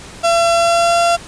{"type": "tone with pitch glide", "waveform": "35% pulse", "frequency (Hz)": [677, 685.3], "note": ["E5", "F5"], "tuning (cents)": [46, -33], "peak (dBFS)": -9, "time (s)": [0.23, 1.17], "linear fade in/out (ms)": 20, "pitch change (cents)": 21, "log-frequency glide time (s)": [0.53, 0.99], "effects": ["pink hiss -35 dBFS RMS until 1.27 s", "resampled to 22050 Hz"]}